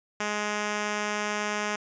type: tone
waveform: 5% pulse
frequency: 209.1 Hz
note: G#3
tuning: 12 cents sharp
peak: -16 dBFS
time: 0.2-1.76 s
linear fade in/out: 5 ms
effects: resampled to 16000 Hz